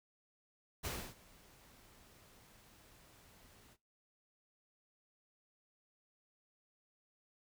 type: noise with ADSR envelope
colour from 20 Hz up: pink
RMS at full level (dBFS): -40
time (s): 0.83-3.77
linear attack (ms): 22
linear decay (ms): 290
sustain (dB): -23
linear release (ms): 47
effects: noise-tail reverb RT60 0.2 s tail -18 dB re dry